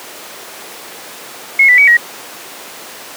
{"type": "tone with pitch steps", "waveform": "sine", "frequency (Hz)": [2174, 1979, 2267, 1898], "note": ["C#7", "B6", "C#7", "A#6"], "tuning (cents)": [-34, 3, 38, 31], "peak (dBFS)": -4, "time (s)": [1.59, 1.97], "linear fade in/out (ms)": 5, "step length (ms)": 95, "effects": ["pink hiss -30 dBFS RMS until 3.16 s", "high-pass 400 Hz 12 dB/octave"]}